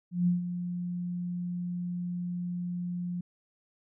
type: tone with ADSR envelope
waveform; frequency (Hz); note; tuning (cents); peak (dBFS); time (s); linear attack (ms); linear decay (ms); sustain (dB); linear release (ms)
sine; 176.7; F3; +21; -21; 0.11-3.21; 160; 140; -10; 6
effects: none